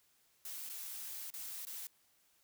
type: noise with dropouts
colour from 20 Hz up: blue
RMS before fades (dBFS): -45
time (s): 0.45-1.87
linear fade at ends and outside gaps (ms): 2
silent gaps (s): 0.693-0.697 / 1.303-1.338 / 1.652-1.669
effects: white hiss -72 dBFS RMS until 2.43 s

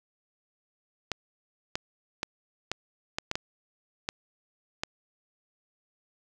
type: clicks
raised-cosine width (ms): 0.2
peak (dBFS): -12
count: 9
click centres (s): 1.117 / 1.755 / 2.231 / 2.716 / 3.185 / 3.314 / 3.355 / 4.089 / 4.835
effects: none

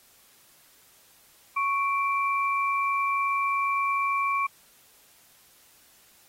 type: tone pair together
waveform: sine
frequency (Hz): 1108.7 / 2345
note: C#6 / D7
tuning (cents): 0 / -3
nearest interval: octave + minor second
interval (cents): 1297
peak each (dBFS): -24 / -29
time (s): 1.56-4.47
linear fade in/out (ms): 10
effects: white hiss -58 dBFS RMS until 6.28 s + AAC 48 kbps

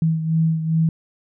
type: beating tone pair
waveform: sine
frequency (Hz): 161 / 163.5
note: E3 / E3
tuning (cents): -41 / -14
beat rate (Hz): 2.5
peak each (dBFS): -17 / -24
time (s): 0.02-0.89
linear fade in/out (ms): 2
effects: none

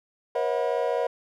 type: tone cluster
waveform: triangle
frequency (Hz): 477.5 / 542 / 637 / 727 / 981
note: A#4 / C#5 / D#5 / F#5 / B5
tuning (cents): +42 / -39 / +41 / -31 / -12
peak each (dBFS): -25 / -27 / -28 / -30 / -33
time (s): 0.35-1.07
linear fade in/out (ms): 5
effects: none

